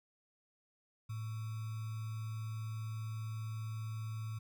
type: tone with sample-and-hold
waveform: sine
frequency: 110 Hz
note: A2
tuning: in tune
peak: -38 dBFS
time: 1.09-4.39 s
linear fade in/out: 10 ms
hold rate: 1225 Hz
effects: none